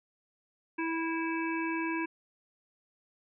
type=harmonic tone; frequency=327.4 Hz; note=E4; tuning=12 cents flat; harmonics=1 / 3 / 5 / 7 / 8; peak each=-32 / -37 / -39 / -40 / -41 dBFS; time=0.78-2.06 s; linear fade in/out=10 ms; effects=none